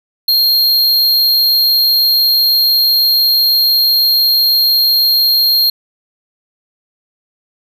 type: tone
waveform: square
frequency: 4222 Hz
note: C8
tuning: 15 cents sharp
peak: -9 dBFS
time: 0.28-5.7 s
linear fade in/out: 5 ms
effects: none